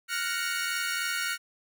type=chord; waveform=sawtooth; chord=Gb major seventh; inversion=third; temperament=equal with one note detuned; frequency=1396.9 / 1480 / 1864.7 / 2232 Hz; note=F6 / Gb6 / Bb6 / Db7; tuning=0 / 0 / 0 / +11 cents; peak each=-29 / -30 / -33 / -32 dBFS; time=0.08-1.38 s; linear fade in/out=50 ms; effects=none